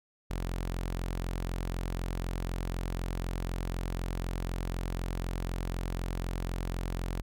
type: tone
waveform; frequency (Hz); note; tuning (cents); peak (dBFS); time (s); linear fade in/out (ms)
sawtooth; 44; F1; +14; -28; 0.3-7.22; 10
effects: none